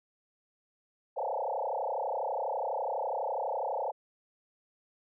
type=tone with frequency modulation; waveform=sine; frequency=698.5 Hz; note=F5; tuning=in tune; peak=-30 dBFS; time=1.16-3.92 s; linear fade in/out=20 ms; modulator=32.1 Hz; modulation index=6.3; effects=none